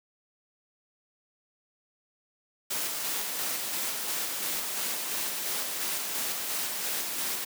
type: noise with tremolo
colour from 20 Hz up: white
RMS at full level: -31 dBFS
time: 2.7-7.45 s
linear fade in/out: 10 ms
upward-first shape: square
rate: 2.9 Hz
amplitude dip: 25%
effects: high-pass 200 Hz 12 dB/octave